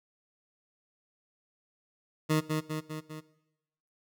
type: tone with echo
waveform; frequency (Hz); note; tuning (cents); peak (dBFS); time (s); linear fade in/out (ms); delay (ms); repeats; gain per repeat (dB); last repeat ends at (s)
20% pulse; 155.56; D#3; 0; -19; 2.29-2.41; 20; 200; 4; -4; 3.21
effects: noise-tail reverb RT60 0.9 s tail -18 dB re dry